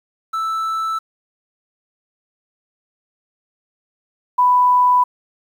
triangle / sine tone pair in turn, 1318.5 / 992 Hz, E6 / B5, 0 / +7 cents, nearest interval perfect fourth, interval 493 cents, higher first, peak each -17 / -10 dBFS, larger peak second, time 0.33-0.99 / 4.38-5.04 s, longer neither, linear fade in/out 10 ms, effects 8-bit

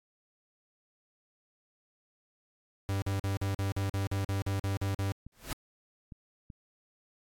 45% pulse tone bursts, 98 Hz, G2, in tune, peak -29 dBFS, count 13, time 2.89-5.12 s, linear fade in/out 0 ms, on 130 ms, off 45 ms
clicks, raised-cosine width 5 ms, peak -33 dBFS, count 3, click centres 5.266 / 6.122 / 6.502 s
pink noise with exponential growth, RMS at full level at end -33 dBFS, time 5.32-5.53 s, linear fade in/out 2 ms, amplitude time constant 45 ms
effects AAC 64 kbps

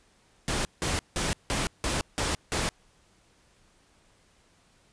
pink noise bursts, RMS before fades -28 dBFS, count 7, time 0.48-2.69 s, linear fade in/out 0 ms, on 170 ms, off 170 ms, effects pink hiss -63 dBFS RMS until 4.92 s + resampled to 22050 Hz

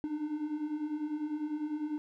triangle beating tone pair, 293.7 / 303.7 Hz, D4 / D#4, 0 / -42 cents, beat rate 10 Hz, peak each -37 / -32 dBFS, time 0.04-1.98 s, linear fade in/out 0 ms, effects none

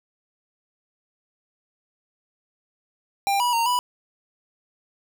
square tone with pitch steps, 795 / 973 / 924 / 985 Hz, G5 / B5 / A#5 / B5, +24 / -26 / -16 / -5 cents, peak -20 dBFS, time 3.27-3.79 s, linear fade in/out 0 ms, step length 130 ms, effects none

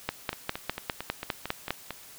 two click trains, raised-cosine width 0.3 ms, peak -11 / -17 dBFS, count 9 / 8, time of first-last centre 0.09-1.706 / 0.33-1.907 s, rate 4.95 / 4.44 Hz, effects white hiss -49 dBFS RMS until 2.18 s

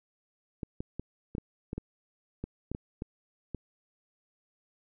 clicks, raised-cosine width 3 ms, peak -22 dBFS, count 12, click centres 0.632 / 0.805 / 0.996 / 1.351 / 1.382 / 1.731 / 1.78 / 2.44 / 2.716 / 2.749 / 3.021 / 3.547 s, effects none

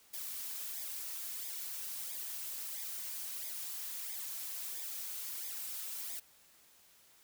blue noise with flanger, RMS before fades -42 dBFS, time 0.13-6.2 s, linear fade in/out 10 ms, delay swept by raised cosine 0.69 to 4.39 ms, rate 1.5 Hz, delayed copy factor -0.75, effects white hiss -64 dBFS RMS until 7.23 s

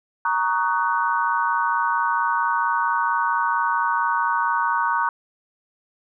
sine chord, D# minor seventh, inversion second, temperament just, 933.4 / 1120.1 / 1244.5 / 1493.4 Hz, A#5 / C#6 / D#6 / F#6, +2 / +18 / 0 / +16 cents, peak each -22 / -24 / -28 / -25 dBFS, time 0.25-5.09 s, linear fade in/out 2 ms, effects none

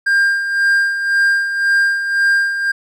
triangle tone with tremolo, 1600 Hz, G6, 35 cents sharp, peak -8 dBFS, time 0.06-2.72 s, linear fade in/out 10 ms, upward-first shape sine, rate 1.9 Hz, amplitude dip 60%, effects none

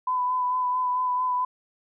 sine tone with vibrato, 1002 Hz, B5, 25 cents sharp, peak -22 dBFS, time 0.07-1.45 s, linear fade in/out 5 ms, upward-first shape sine, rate 4.5 Hz, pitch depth 19 cents each way, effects none

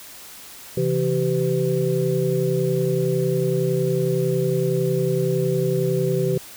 sine tone cluster, 135.3 / 166.2 / 384.7 / 505 Hz, C#3 / E3 / G4 / B4, -42 / +15 / -33 / +39 cents, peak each -24 / -24 / -22 / -26 dBFS, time 0.77-6.38 s, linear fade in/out 5 ms, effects white hiss -41 dBFS RMS until 6.56 s

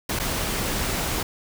pink noise with dropouts, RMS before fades -26 dBFS, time 0.09-1.23 s, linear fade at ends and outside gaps 5 ms, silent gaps 0.191-0.197 s, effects none

